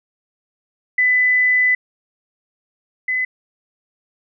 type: tone pair in turn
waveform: sine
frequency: 2000 / 2017 Hz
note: B6 / B6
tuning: +21 / +36 cents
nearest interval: unison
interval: 15 cents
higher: second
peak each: -12 / -17 dBFS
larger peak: first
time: 0.98-1.75 / 3.08-3.25 s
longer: first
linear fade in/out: 5 ms
effects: none